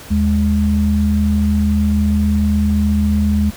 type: tone pair together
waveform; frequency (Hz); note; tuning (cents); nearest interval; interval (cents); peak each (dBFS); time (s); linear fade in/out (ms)
sine; 78.09 / 207.7; D#2 / G#3; +7 / 0; octave + perfect fourth; 1693; -15 / -14; 0.1-3.51; 20
effects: pink hiss -36 dBFS RMS until 3.56 s